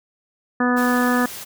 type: harmonic tone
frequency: 246.9 Hz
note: B3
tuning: in tune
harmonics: 1 / 2 / 3 / 4 / 5 / 6 / 7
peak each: -18 / -25 / -27 / -28 / -25 / -29 / -25 dBFS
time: 0.6-1.26 s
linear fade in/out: 5 ms
type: noise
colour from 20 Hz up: white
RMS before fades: -34 dBFS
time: 0.76-1.45 s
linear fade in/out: 20 ms
effects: none